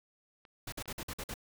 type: clicks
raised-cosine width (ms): 0.3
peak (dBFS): -40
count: 5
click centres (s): 0.452 / 0.723 / 0.857 / 1.015 / 1.22
type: noise bursts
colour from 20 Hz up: pink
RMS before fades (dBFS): -40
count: 7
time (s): 0.67-1.341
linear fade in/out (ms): 5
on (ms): 53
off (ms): 50
effects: none